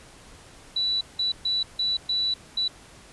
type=tone bursts at uneven times; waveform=sine; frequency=3951 Hz; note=B7; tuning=in tune; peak=-22 dBFS; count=6; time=0.76-1.01 / 1.19-1.32 / 1.45-1.63 / 1.79-1.97 / 2.09-2.34 / 2.57-2.68 s; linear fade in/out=5 ms; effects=pink hiss -49 dBFS RMS until 3.12 s + resampled to 24000 Hz